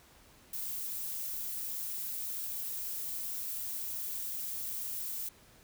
violet noise, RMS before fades -38 dBFS, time 0.53-5.29 s, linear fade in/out 5 ms, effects pink hiss -60 dBFS RMS until 5.63 s

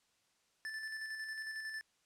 square tone with tremolo, 1757 Hz, A6, 3 cents flat, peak -40 dBFS, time 0.65-1.81 s, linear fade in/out 0 ms, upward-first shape square, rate 11 Hz, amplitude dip 35%, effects white hiss -75 dBFS RMS until 2.05 s + low-pass 8000 Hz 12 dB/octave

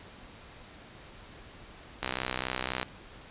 click train, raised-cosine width 0.3 ms, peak -14 dBFS, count 52, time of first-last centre 2.03-2.829 s, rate 63.8 Hz, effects pink hiss -50 dBFS RMS until 3.3 s + resampled to 8000 Hz

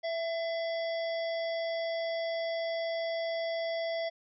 harmonic tone with a mistuned harmonic, 672 Hz, E5, 33 cents sharp, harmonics 1 / 3 / 5 / 7 / 8, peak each -31 / -41 / -45 / -48 / -49 dBFS, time 0.03-4.1 s, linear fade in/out 20 ms, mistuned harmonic 1, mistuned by -23 cents, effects none

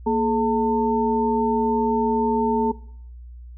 sine tone cluster, 233 / 425.8 / 899 Hz, A#3 / G#4 / A5, -1 / +43 / +37 cents, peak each -22 dBFS, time 0.06-2.72 s, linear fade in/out 10 ms, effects noise-tail reverb RT60 0.6 s tail -19 dB re dry + added 60 Hz sine -37 dBFS peak until 3.57 s

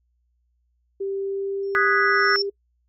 sine tone with pitch glide, 392 to 398.9 Hz, G4 to G4, 0 to +30 cents, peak -24 dBFS, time 1-2.5 s, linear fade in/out 10 ms, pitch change +30 cents, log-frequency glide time 1.19-2.37 s
sine tone with exponential growth, 5400 Hz, E8, 41 cents sharp, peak -20 dBFS, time 1.63-2.42 s, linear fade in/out 2 ms, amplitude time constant 170 ms
sine chord, G# minor seventh, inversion second, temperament equal, 1244.5 / 1480 / 1661.2 / 1975.5 Hz, D#6 / F#6 / G#6 / B6, 0 / 0 / 0 / 0 cents, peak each -22 / -21 / -23 / -25 dBFS, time 1.75-2.36 s, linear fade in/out 0 ms
effects noise-tail reverb RT60 0.1 s tail -24 dB re dry + added 60 Hz sine -65 dBFS peak until 2.88 s

